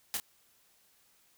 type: noise with echo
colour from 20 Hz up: white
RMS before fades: -33 dBFS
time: 0.14-0.17 s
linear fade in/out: 0 ms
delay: 29 ms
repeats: 1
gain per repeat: -6 dB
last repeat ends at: 0.199 s
effects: white hiss -67 dBFS RMS until 1.37 s